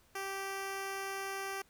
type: tone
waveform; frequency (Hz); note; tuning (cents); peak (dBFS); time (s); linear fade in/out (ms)
10% pulse; 390; G4; -9; -29; 0.15-1.62; 5
effects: pink hiss -67 dBFS RMS until 1.69 s